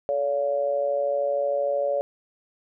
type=tone with amplitude modulation; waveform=sine; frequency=568 Hz; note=C#5; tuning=42 cents sharp; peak=-18 dBFS; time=0.09-2.01 s; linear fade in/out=0 ms; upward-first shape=sine; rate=133 Hz; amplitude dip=75%; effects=none